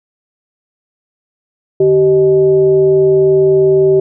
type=tone with frequency modulation; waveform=sine; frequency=385.1 Hz; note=G4; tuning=31 cents flat; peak=-6 dBFS; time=1.8-4 s; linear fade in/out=5 ms; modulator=236 Hz; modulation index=0.43; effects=none